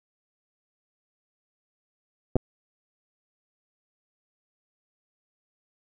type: clicks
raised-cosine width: 2 ms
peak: -9 dBFS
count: 2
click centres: 2.357 / 2.365 s
effects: none